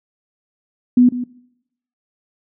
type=tone with echo; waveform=sine; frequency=246.9 Hz; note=B3; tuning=in tune; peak=-7 dBFS; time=0.97-1.09 s; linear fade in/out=5 ms; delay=150 ms; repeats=1; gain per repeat=-13 dB; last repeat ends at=1.24 s; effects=noise-tail reverb RT60 0.8 s tail -22 dB re dry